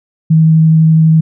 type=tone with vibrato; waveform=sine; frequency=159.7 Hz; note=D#3; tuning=45 cents sharp; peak=-4 dBFS; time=0.3-1.21 s; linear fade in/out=10 ms; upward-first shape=triangle; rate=12 Hz; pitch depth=10 cents each way; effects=none